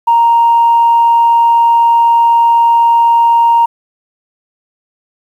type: tone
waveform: sine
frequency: 932 Hz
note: A#5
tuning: 1 cent flat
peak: -4 dBFS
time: 0.07-3.66 s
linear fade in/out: 10 ms
effects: tanh soft clip ceiling -1 dBFS + 7-bit